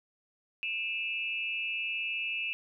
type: tone with amplitude modulation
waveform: sine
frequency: 2637 Hz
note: E7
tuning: in tune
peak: -27 dBFS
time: 0.63-2.53 s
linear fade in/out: 0 ms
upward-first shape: sine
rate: 219 Hz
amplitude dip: 90%
effects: none